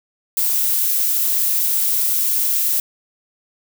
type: noise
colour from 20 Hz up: violet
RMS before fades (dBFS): -18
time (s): 0.37-2.8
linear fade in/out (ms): 2
effects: none